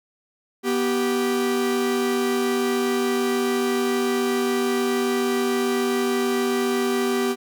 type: tone pair together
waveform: 45% pulse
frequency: 244.3 / 389.9 Hz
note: B3 / G4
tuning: -19 / -9 cents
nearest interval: minor sixth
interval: 810 cents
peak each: -24 / -22 dBFS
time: 0.63-7.36 s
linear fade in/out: 50 ms
effects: none